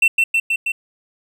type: tone with echo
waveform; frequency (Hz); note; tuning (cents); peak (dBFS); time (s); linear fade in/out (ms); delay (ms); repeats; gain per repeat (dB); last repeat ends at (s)
triangle; 2694; E7; +37; -8; 0.02-0.08; 5; 160; 4; -2; 0.72
effects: none